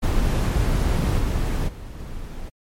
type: noise with level steps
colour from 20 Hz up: brown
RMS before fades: -19 / -22 / -35 / -33 dBFS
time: 0.02-2.5 s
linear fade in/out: 20 ms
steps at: 1.18 / 1.67 / 1.98 s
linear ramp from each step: 20 ms
effects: MP3 64 kbps